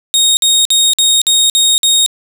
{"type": "tone bursts", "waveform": "25% pulse", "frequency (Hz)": 3729, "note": "A#7", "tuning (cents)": 0, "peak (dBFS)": -4, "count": 7, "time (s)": [0.14, 2.062], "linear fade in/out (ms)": 0, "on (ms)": 230, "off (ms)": 52, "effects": []}